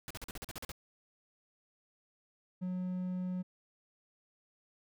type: noise bursts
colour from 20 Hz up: pink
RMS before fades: -43 dBFS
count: 10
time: 0.08-0.717 s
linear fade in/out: 0 ms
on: 25 ms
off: 43 ms
type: tone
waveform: triangle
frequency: 182.5 Hz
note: F#3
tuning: 24 cents flat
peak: -32 dBFS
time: 2.61-3.43 s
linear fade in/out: 20 ms
effects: none